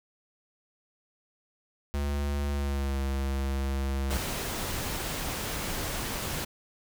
square tone with pitch glide, 71.4 to 67.94 Hz, D2 to C#2, -48 to -34 cents, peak -28 dBFS, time 1.94-4.17 s, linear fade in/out 0 ms, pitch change -86 cents, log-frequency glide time 2.5-2.99 s
pink noise, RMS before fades -33 dBFS, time 4.1-6.45 s, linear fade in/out 10 ms
effects none

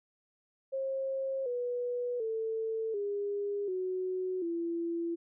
sine tone with pitch steps, 536 / 488.7 / 445.5 / 406.2 / 370.4 / 337.7 Hz, C5 / B4 / A4 / G#4 / F#4 / E4, +42 / -18 / +22 / -38 / +2 / +42 cents, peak -31 dBFS, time 0.72-5.16 s, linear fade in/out 20 ms, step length 740 ms, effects none

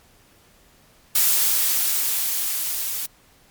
blue noise with level ramp, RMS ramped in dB -17 to -27 dBFS, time 1.15-3.06 s, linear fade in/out 5 ms, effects pink hiss -55 dBFS RMS until 3.5 s + MP3 96 kbps

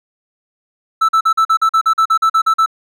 triangle tone bursts, 1318.5 Hz, E6, in tune, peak -7 dBFS, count 14, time 1.01-2.661 s, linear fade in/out 10 ms, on 78 ms, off 43 ms, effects none

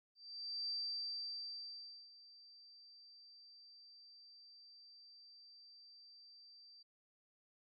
sine tone with ADSR envelope, 4675 Hz, D8, 9 cents flat, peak -38 dBFS, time 0.15-6.83 s, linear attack 540 ms, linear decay 1400 ms, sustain -20 dB, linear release 10 ms, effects none

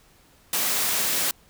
white high-pass noise, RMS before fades -24 dBFS, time 0.53-1.31 s, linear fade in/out 2 ms, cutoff 150 Hz, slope 12 dB/octave, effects pink hiss -57 dBFS RMS until 1.49 s

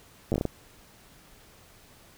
slowing click train, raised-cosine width 2 ms, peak -13 dBFS, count 7, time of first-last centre 0.32-0.453 s, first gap 9 ms, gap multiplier 1.36, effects pink hiss -55 dBFS RMS until 2.17 s

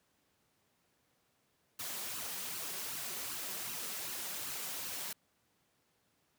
white noise with flanger, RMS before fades -41 dBFS, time 1.79-5.13 s, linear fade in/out 5 ms, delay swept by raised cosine 0.68 to 5.38 ms, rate 2.6 Hz, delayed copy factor +0.6, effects pink hiss -75 dBFS RMS until 6.38 s + high-pass 100 Hz 12 dB/octave

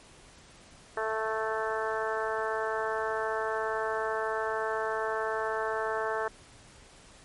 harmonic tone, 220 Hz, A3, in tune, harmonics 2 / 3 / 4 / 5 / 6 / 7 / 8, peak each -33 / -35 / -36 / -37 / -38 / -38 / -39 dBFS, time 0.97-6.28 s, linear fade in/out 2 ms, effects pink hiss -54 dBFS RMS until 7.24 s + MP3 48 kbps

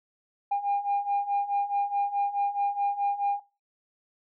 sine beating tone pair, 804 / 808.7 Hz, G5 / G#5, +44 / -46 cents, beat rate 4.7 Hz, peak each -29 / -25 dBFS, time 0.51-3.4 s, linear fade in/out 10 ms, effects noise-tail reverb RT60 0.3 s tail -20 dB re dry + tanh soft clip ceiling -20 dBFS

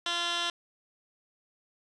15% pulse tone with band-pass filter, 344.9 Hz, F4, 22 cents flat, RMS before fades -31 dBFS, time 0.06-0.5 s, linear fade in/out 2 ms, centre 3200 Hz, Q 1.6, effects resampled to 24000 Hz

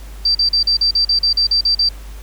sine tone bursts, 4682 Hz, D8, 6 cents flat, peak -11 dBFS, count 12, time 0.25-1.89 s, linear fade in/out 5 ms, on 100 ms, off 40 ms, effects added 50 Hz sine -30 dBFS peak until 2.22 s + pink hiss -43 dBFS RMS until 2.22 s

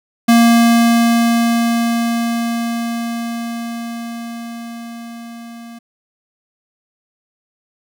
square tone with level ramp, 233.1 Hz, A#3, in tune, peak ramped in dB -7 to -33 dBFS, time 0.28-5.79 s, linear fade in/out 10 ms, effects none

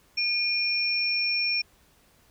sine tone pair together, 2423 / 5439 Hz, D#7 / F8, -47 / -47 cents, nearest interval octave + major second, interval 1400 cents, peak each -26 dBFS, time 0.17-1.62 s, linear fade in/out 10 ms, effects pink hiss -61 dBFS RMS until 2.3 s

